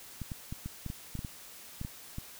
clicks, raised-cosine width 5 ms, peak -25 dBFS, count 12, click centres 0.217 / 0.318 / 0.525 / 0.66 / 0.863 / 0.901 / 1.153 / 1.191 / 1.248 / 1.814 / 1.849 / 2.184 s, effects white hiss -50 dBFS RMS until 2.39 s

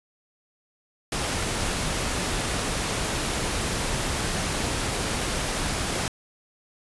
pink noise, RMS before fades -27 dBFS, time 1.12-6.08 s, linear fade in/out 2 ms, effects resampled to 24000 Hz

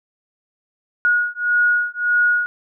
sine beating tone pair, 1447 / 1448.7 Hz, F#6 / F#6, -39 / -37 cents, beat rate 1.7 Hz, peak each -18 dBFS, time 1.05-2.46 s, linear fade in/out 0 ms, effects none

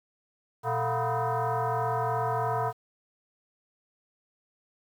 sine tone with frequency modulation, 120 Hz, B2, 49 cents flat, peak -25 dBFS, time 0.63-2.73 s, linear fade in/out 50 ms, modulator 283 Hz, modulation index 3.9, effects 9-bit

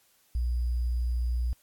sine tone with sample-and-hold, 60.2 Hz, B1, 44 cents flat, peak -25 dBFS, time 0.35-1.53 s, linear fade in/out 0 ms, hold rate 4900 Hz, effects white hiss -65 dBFS RMS until 1.62 s + AAC 64 kbps

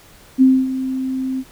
sine tone with ADSR envelope, 261.6 Hz, C4, in tune, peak -6 dBFS, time 0.38-1.44 s, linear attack 36 ms, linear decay 250 ms, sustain -13 dB, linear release 50 ms, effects pink hiss -46 dBFS RMS until 1.51 s

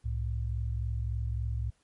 sine tone pair together, 65.41 / 108.96 Hz, C2 / A2, 0 / -16 cents, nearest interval major sixth, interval 884 cents, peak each -31 / -33 dBFS, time 0.04-1.71 s, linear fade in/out 20 ms, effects pink hiss -71 dBFS RMS until 1.83 s + MP3 48 kbps

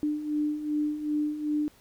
sine beating tone pair, 297.4 / 300 Hz, D4 / D4, +22 / +37 cents, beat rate 2.6 Hz, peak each -33 / -27 dBFS, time 0.03-1.68 s, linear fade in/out 0 ms, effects pink hiss -59 dBFS RMS until 1.8 s

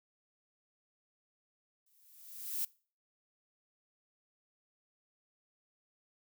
violet noise with exponential growth, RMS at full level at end -33 dBFS, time 1.86-2.65 s, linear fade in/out 5 ms, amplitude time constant 170 ms, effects noise-tail reverb RT60 0.4 s tail -23 dB re dry

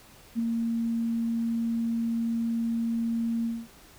sine tone with ADSR envelope, 230.3 Hz, A#3, 21 cents flat, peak -22 dBFS, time 0.35-3.68 s, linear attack 41 ms, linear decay 7 ms, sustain -3 dB, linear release 230 ms, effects pink hiss -53 dBFS RMS until 3.98 s

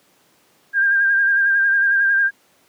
sine tone with vibrato, 1600 Hz, G6, 35 cents sharp, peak -13 dBFS, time 0.73-2.31 s, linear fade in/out 50 ms, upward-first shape sine, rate 11 Hz, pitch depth 33 cents each way, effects pink hiss -57 dBFS RMS until 2.68 s + high-pass 200 Hz 12 dB/octave

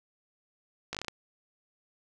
slowing click train, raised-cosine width 0.2 ms, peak -17 dBFS, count 7, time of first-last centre 0.93-1.083 s, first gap 17 ms, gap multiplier 1.16, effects none

